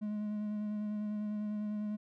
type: tone with vibrato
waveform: triangle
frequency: 210.2 Hz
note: G#3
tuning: 21 cents sharp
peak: -32 dBFS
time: 0.01-1.97 s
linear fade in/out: 20 ms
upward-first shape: sine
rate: 10 Hz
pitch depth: 16 cents each way
effects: none